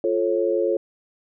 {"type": "chord", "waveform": "sine", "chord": "F augmented", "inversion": "none", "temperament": "just", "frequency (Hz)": [349.2, 436.5, 545.7], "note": ["F4", "A4", "C#5"], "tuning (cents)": [0, -14, -27], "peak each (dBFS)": -23, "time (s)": [0.04, 0.77], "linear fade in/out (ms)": 2, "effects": []}